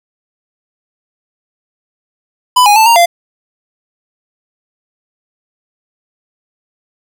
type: tone with pitch steps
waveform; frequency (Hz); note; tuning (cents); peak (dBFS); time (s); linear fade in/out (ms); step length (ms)
square; 998 / 826 / 882 / 930 / 690; B5 / G#5 / A5 / A#5 / F5; +18 / -10 / +4 / -4 / -21; -5; 2.56-3.06; 10; 100
effects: none